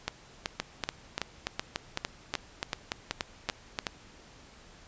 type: two click trains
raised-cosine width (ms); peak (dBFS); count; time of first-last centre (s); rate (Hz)
0.2; -12 / -12; 12 / 11; 0.6-3.788 / 0.08-3.868; 3.45 / 2.64
effects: pink hiss -54 dBFS RMS until 4.87 s + resampled to 16000 Hz